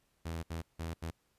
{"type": "tone bursts at uneven times", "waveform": "sawtooth", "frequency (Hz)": 82.3, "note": "E2", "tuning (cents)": -2, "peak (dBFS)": -33, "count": 4, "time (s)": [[0.25, 0.43], [0.5, 0.62], [0.79, 0.94], [1.02, 1.11]], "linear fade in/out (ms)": 10, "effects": ["pink hiss -75 dBFS RMS until 1.38 s", "resampled to 32000 Hz"]}